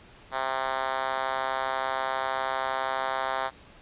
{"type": "tone with high-pass filter", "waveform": "5% pulse", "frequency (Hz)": 132.4, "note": "C3", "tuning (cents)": 21, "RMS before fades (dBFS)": -29, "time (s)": [0.31, 3.51], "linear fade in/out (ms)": 50, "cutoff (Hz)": 710, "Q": 1.6, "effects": ["pink hiss -52 dBFS RMS until 3.81 s", "resampled to 8000 Hz"]}